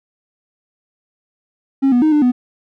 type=tone with pitch steps; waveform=triangle; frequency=271.3 / 244.1 / 310.9 / 298.1 / 248 Hz; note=C#4 / B3 / D#4 / D4 / B3; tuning=-37 / -20 / -1 / +26 / +7 cents; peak=-7 dBFS; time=1.82-2.32 s; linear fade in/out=20 ms; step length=100 ms; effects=tanh soft clip ceiling -4 dBFS